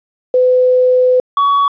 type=tone pair in turn; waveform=sine / triangle; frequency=505 / 1127.5 Hz; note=B4 / C#6; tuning=+39 / +29 cents; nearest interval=octave + major second; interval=1390 cents; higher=second; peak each=-7 dBFS; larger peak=neither; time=0.34-1.2 / 1.37-1.68 s; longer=first; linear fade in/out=2 ms; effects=resampled to 11025 Hz + 8-bit